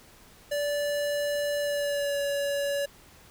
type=tone with pitch glide; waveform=square; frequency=581 to 567.1 Hz; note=D5 to C#5; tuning=-19 to +39 cents; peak=-27 dBFS; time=0.51-2.86 s; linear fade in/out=10 ms; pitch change=-42 cents; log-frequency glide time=1.6-2.2 s; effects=pink hiss -54 dBFS RMS until 3.3 s